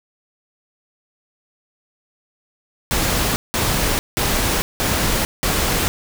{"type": "noise bursts", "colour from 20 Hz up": "pink", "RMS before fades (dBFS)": -19, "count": 5, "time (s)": [2.91, 5.88], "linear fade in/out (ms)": 0, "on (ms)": 450, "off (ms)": 180, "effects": []}